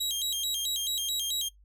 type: tone with vibrato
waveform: sawtooth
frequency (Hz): 3520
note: A7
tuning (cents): 0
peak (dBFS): -25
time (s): 0-1.49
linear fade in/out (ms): 10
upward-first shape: square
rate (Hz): 4.6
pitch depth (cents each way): 160
effects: noise-tail reverb RT60 0.1 s tail -17 dB re dry + added 50 Hz sine -55 dBFS peak until 1.64 s